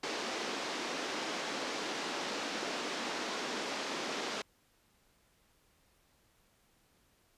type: band-pass noise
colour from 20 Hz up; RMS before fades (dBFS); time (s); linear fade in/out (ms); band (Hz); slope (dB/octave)
pink; -38; 0.03-4.42; 5; 250 to 6100; 24
effects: pink hiss -70 dBFS RMS until 7.37 s + resampled to 32000 Hz